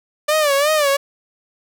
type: tone with vibrato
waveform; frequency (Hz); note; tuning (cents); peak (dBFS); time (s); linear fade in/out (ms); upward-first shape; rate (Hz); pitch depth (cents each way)
sawtooth; 587.3; D5; 0; -10; 0.28-0.97; 10; sine; 2.8; 110
effects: none